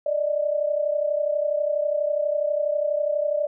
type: tone pair together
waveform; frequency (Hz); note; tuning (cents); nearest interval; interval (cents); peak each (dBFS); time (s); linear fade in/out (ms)
sine; 587.3 / 619.5; D5 / D#5; 0 / -8; minor second; 92; -22 / -26; 0.06-3.47; 5
effects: none